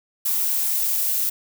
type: noise with high-pass filter sweep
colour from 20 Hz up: violet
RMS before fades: -22 dBFS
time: 0.25-1.3 s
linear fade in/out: 10 ms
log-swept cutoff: 1000 to 490 Hz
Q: 3.7
effects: none